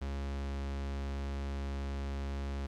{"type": "tone", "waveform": "45% pulse", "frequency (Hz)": 69.3, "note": "C#2", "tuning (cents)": 0, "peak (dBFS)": -35, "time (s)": [0.01, 2.67], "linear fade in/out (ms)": 10, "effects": ["low-pass 6000 Hz 12 dB/octave", "11-bit"]}